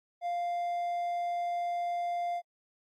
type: tone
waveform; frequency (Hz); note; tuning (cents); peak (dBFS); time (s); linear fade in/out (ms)
triangle; 698; F5; -1; -28; 0.21-2.42; 50
effects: AAC 48 kbps